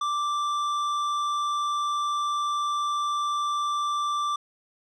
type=tone with tanh clipping; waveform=sine; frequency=1174.7 Hz; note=D6; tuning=in tune; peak=-26 dBFS; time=0.01-4.36 s; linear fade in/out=5 ms; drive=11 dB; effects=none